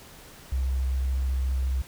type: tone with vibrato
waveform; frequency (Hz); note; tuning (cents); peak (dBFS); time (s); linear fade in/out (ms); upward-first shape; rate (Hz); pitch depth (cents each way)
sine; 65.3; C2; -3; -23; 0.52-1.82; 5; sine; 14; 9
effects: pink hiss -48 dBFS RMS until 1.87 s